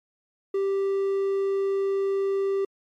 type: tone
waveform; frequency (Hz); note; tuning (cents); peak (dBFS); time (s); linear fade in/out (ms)
triangle; 392; G4; 0; -20; 0.54-2.65; 5
effects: MP3 64 kbps